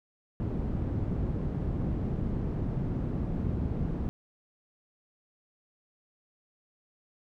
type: low-pass noise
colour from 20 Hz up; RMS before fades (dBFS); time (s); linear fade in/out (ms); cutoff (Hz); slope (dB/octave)
white; -31; 0.4-4.09; 0; 180; 12
effects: none